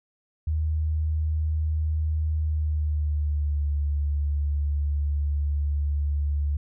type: tone with pitch glide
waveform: sine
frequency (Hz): 77.78 to 72.57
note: D#2 to D2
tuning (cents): 0 to -20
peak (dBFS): -22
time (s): 0.47-6.57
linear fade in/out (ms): 5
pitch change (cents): -120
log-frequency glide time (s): 2.35-3.69
effects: none